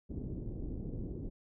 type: low-pass noise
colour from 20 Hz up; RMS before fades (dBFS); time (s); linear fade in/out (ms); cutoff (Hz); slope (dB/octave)
pink; -40; 0.09-1.3; 20; 380; 24
effects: none